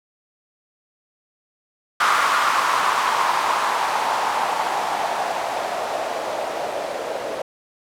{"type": "noise with low-pass filter sweep", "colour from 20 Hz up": "violet", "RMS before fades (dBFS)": -22, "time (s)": [2, 7.42], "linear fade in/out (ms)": 5, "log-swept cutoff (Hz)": [1200, 560], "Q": 3.4, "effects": []}